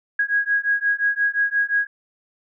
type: beating tone pair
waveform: sine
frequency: 1646 / 1651.7 Hz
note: G#6 / G#6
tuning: -16 / -10 cents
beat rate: 5.7 Hz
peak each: -21 dBFS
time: 0.19-1.87 s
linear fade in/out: 5 ms
effects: none